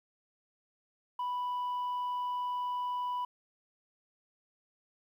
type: tone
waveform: sine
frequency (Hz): 987.8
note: B5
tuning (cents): 0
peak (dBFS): -29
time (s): 1.19-3.25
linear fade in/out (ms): 5
effects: tanh soft clip ceiling -31 dBFS + 11-bit